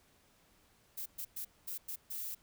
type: noise bursts at uneven times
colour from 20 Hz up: violet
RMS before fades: -41 dBFS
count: 6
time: 0.97-1.06 / 1.18-1.25 / 1.36-1.45 / 1.67-1.78 / 1.88-1.96 / 2.1-2.35 s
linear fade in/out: 10 ms
effects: pink hiss -68 dBFS RMS until 2.42 s